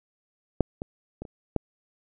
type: clicks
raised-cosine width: 2 ms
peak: -6 / -19 / -22 / -28 / -10 dBFS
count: 5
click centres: 0.607 / 0.819 / 1.22 / 1.252 / 1.563 s
effects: none